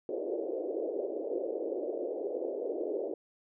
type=band-pass noise; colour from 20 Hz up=pink; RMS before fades=-35 dBFS; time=0.09-3.14 s; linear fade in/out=2 ms; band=340 to 580 Hz; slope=48 dB/octave; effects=none